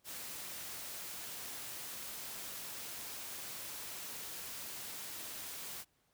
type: noise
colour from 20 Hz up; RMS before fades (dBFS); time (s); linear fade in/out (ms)
white; -45; 0.04-5.85; 50
effects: pink hiss -75 dBFS RMS until 6.13 s + high-pass 60 Hz 12 dB/octave